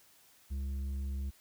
sine tone with tanh clipping, 68 Hz, C#2, 33 cents flat, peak -35 dBFS, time 0.5-1.31 s, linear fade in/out 20 ms, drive 7 dB, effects white hiss -63 dBFS RMS until 1.4 s

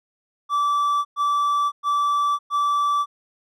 triangle tone bursts, 1160 Hz, D6, 22 cents flat, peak -16 dBFS, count 4, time 0.49-3.06 s, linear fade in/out 50 ms, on 560 ms, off 110 ms, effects none

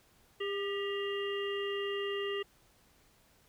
harmonic tone with a mistuned harmonic, 401.4 Hz, G4, 41 cents sharp, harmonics 1 / 3 / 5 / 7 / 8, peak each -34 / -44 / -42 / -41 / -51 dBFS, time 0.4-2.43 s, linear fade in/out 10 ms, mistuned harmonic 5, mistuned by -59 cents, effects pink hiss -66 dBFS RMS until 3.48 s

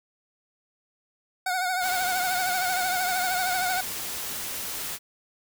25% pulse tone with vibrato, 735 Hz, F#5, 12 cents flat, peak -21 dBFS, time 1.46-3.81 s, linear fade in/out 5 ms, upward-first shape triangle, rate 13 Hz, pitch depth 66 cents each way
white noise, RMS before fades -33 dBFS, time 1.8-4.99 s, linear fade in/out 50 ms
effects none

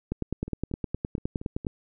two click trains, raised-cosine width 3 ms, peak -24 / -15 dBFS, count 6 / 16, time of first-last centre 0.48-1.648 / 0.12-1.668 s, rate 4.28 / 9.69 Hz, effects none

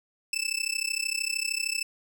20% pulse tone with amplitude modulation, 2637 Hz, E7, in tune, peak -19 dBFS, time 0.33-1.83 s, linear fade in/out 2 ms, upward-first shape sine, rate 33.1 Hz, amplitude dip 95%, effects none

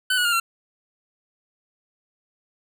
25% pulse tone with pitch steps, 1508 / 1458.3 / 1410.3 / 1363.8 Hz, F#6 / F#6 / F6 / F6, +32 / -26 / +17 / -42 cents, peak -15 dBFS, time 0.1-0.4 s, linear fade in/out 5 ms, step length 75 ms, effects none

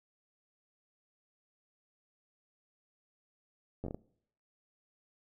slowing click train, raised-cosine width 2 ms, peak -26 dBFS, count 6, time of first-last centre 3.84-3.945 s, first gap 10 ms, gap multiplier 1.38, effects noise-tail reverb RT60 0.7 s tail -23 dB re dry

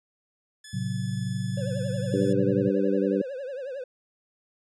10% pulse tone, 1722 Hz, A6, 38 cents flat, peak -34 dBFS, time 0.64-2.33 s, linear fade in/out 5 ms
sine chord, F# diminished, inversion first, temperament just, 111 / 133.2 / 185 Hz, A2 / C3 / F#3, +16 / +31 / 0 cents, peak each -31 dBFS, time 0.73-2.7 s, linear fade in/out 10 ms
triangle tone with vibrato, 533 Hz, C5, 32 cents sharp, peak -30 dBFS, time 1.57-3.84 s, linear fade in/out 5 ms, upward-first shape triangle, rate 11 Hz, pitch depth 150 cents each way
harmonic tone, 98 Hz, G2, in tune, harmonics 2 / 3 / 4 / 5, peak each -27 / -27 / -27 / -27 dBFS, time 2.13-3.22 s, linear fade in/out 5 ms
effects resampled to 22050 Hz

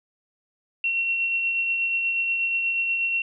sine tone with tremolo, 2726 Hz, F7, 43 cents flat, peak -20 dBFS, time 0.84-3.22 s, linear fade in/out 2 ms, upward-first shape triangle, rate 8.3 Hz, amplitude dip 35%, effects none

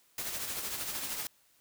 white noise with tremolo, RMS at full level -35 dBFS, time 0.18-1.27 s, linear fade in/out 2 ms, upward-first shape triangle, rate 13 Hz, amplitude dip 50%, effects white hiss -67 dBFS RMS until 1.6 s

